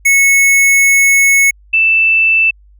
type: tone pair in turn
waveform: square / sine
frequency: 2200 / 2650 Hz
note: C#7 / E7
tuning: -14 / +9 cents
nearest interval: minor third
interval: 323 cents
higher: second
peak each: -7 dBFS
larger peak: neither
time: 0.05-1.51 / 1.73-2.51 s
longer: first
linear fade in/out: 10 ms
effects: added 50 Hz sine -41 dBFS peak until 2.79 s